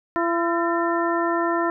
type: harmonic tone with a mistuned harmonic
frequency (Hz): 338.7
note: E4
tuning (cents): +47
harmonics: 1 / 2 / 3 / 4 / 5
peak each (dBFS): -23 / -26 / -26 / -28 / -30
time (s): 0.16-1.7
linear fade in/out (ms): 0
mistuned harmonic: 5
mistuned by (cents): +100
effects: none